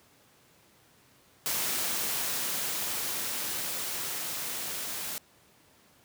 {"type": "noise with level ramp", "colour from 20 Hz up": "white", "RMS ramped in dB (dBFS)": [-30, -36], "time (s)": [1.46, 5.18], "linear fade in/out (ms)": 0, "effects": ["pink hiss -61 dBFS RMS until 6.04 s", "high-pass 100 Hz 12 dB/octave"]}